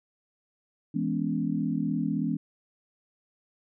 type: chord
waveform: sine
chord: C# minor seventh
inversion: first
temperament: equal with one note detuned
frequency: 164.81 / 207.7 / 246.9 / 282.7 Hz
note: E3 / G#3 / B3 / C#4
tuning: 0 / 0 / 0 / +34 cents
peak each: -31 dBFS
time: 0.94-2.37 s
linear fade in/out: 10 ms
effects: none